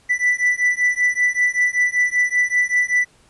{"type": "beating tone pair", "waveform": "triangle", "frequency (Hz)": [1975.5, 1980.7], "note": ["B6", "B6"], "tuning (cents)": [0, 5], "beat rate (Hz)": 5.2, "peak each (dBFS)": -17, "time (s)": [0.09, 3.05], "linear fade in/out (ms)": 20, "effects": ["pink hiss -55 dBFS RMS until 3.29 s", "resampled to 24000 Hz"]}